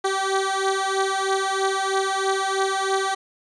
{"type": "beating tone pair", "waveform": "15% pulse", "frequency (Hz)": [385, 388.1], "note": ["G4", "G4"], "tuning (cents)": [-31, -17], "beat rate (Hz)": 3.1, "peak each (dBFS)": [-18, -17], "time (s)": [0.04, 3.15], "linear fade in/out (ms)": 10, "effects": ["resampled to 22050 Hz"]}